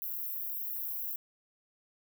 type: high-pass noise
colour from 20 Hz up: white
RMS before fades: -37 dBFS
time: 0.02-1.16 s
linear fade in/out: 0 ms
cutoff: 12000 Hz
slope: 96 dB/octave
effects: none